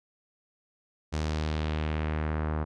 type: tone with low-pass filter sweep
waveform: sawtooth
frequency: 77.3 Hz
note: D#2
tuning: 11 cents flat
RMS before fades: -30 dBFS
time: 1.12-2.65 s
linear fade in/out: 20 ms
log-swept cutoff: 6600 to 1200 Hz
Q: 1.4
effects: none